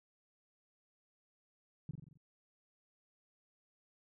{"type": "tone with echo", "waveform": "sine", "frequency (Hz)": 148.3, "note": "D3", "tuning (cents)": 17, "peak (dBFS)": -37, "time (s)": [1.89, 1.91], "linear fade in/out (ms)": 2, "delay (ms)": 44, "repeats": 6, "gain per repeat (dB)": -4, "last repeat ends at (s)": 2.174, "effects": []}